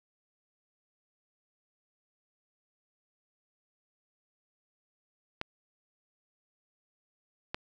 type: clicks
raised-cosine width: 0.3 ms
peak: -17 dBFS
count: 2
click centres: 5.414 / 7.545 s
effects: none